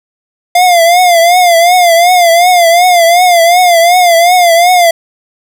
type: tone with vibrato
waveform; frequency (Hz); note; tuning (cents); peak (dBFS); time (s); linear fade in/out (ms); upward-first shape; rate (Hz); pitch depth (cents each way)
square; 698; F5; -1; -4; 0.55-4.91; 5; triangle; 2.7; 100
effects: none